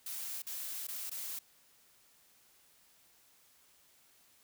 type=noise with dropouts; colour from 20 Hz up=blue; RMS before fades=-41 dBFS; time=0.06-1.39 s; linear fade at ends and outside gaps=5 ms; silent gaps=0.421-0.467 / 0.87-0.884 / 1.098-1.113 s; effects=white hiss -66 dBFS RMS until 4.43 s